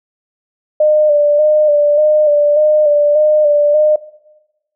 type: tone with vibrato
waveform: sine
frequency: 598 Hz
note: D5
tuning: 31 cents sharp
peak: -7 dBFS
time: 0.8-3.96 s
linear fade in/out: 5 ms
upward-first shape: square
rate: 1.7 Hz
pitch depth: 31 cents each way
effects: noise-tail reverb RT60 1.0 s tail -20 dB re dry